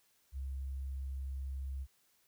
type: tone with sample-and-hold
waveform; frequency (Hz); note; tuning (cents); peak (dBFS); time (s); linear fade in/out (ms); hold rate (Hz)
sine; 67.1; C2; +44; -37; 0.32-1.87; 50; 11025
effects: white hiss -72 dBFS RMS until 2.27 s